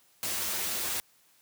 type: noise with comb filter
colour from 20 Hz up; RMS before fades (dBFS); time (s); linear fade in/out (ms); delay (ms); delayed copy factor
white; -32; 0.23-1; 0; 7; -0.7
effects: white hiss -64 dBFS RMS until 1.41 s + high-pass 80 Hz 12 dB/octave